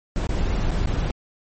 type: noise with dropouts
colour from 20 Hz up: brown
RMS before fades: -22 dBFS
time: 0.16-1.11 s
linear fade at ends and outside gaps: 1 ms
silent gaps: 0.27-0.292 / 0.709-0.714 / 0.859-0.872 s
effects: MP3 32 kbps